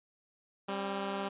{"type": "tone pair together", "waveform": "10% pulse", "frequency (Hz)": [197.28, 268.7], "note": ["G3", "C4"], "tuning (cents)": [11, 46], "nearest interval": "perfect fourth", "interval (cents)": 535, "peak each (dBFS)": [-26, -34], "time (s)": [0.68, 1.29], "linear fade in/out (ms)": 10, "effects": ["resampled to 8000 Hz"]}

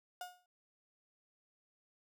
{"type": "tone with exponential decay", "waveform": "35% pulse", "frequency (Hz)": 720, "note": "F#5", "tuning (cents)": -47, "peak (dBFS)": -38, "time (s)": [0.21, 0.46], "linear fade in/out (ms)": 2, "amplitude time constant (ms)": 53, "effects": []}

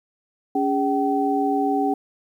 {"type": "tone cluster", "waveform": "sine", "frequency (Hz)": [280.8, 408.4, 766], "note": ["C#4", "G#4", "G5"], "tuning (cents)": [22, -29, -40], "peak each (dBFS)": [-22, -25, -22], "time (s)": [0.55, 1.94], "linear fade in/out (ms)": 5, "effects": ["9-bit"]}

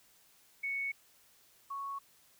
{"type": "tone pair in turn", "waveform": "sine", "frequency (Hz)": [2217, 1108.5], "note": ["C#7", "C#6"], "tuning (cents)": [0, 0], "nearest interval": "octave", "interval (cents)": 1200, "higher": "first", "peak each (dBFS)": [-33, -37], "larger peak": "first", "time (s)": [[0.63, 0.92], [1.7, 1.99]], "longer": "neither", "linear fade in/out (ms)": 10, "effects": ["white hiss -65 dBFS RMS until 2.39 s"]}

